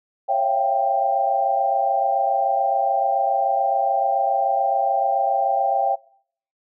sine tone cluster, 550 / 670 / 697 / 786 Hz, C#5 / E5 / F5 / G5, -14 / +28 / -4 / +4 cents, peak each -26 / -25 / -27 / -19 dBFS, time 0.28-5.96 s, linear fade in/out 20 ms, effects noise-tail reverb RT60 0.6 s tail -23 dB re dry

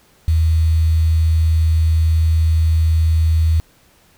sine tone with quantisation, 80.6 Hz, E2, 38 cents flat, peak -11 dBFS, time 0.28-3.6 s, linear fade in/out 0 ms, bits 6, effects pink hiss -53 dBFS RMS until 4.17 s

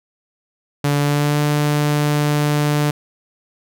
sawtooth tone with pitch glide, 144.3 to 147.84 Hz, D3 to D3, -30 to +12 cents, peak -11 dBFS, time 0.84-2.91 s, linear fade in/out 5 ms, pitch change +42 cents, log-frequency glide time 0.99-1.4 s, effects none

